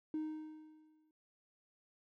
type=tone with exponential decay; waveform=triangle; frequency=310.5 Hz; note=D#4; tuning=3 cents flat; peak=-31 dBFS; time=0.14-1.11 s; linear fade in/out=2 ms; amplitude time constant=210 ms; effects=noise-tail reverb RT60 0.1 s tail -23 dB re dry + tanh soft clip ceiling -32 dBFS